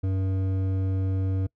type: tone with hard clipping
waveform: sine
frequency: 95.1 Hz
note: F#2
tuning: 48 cents sharp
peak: -25 dBFS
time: 0.03-1.47 s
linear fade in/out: 10 ms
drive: 10 dB
effects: noise-tail reverb RT60 0.1 s tail -24 dB re dry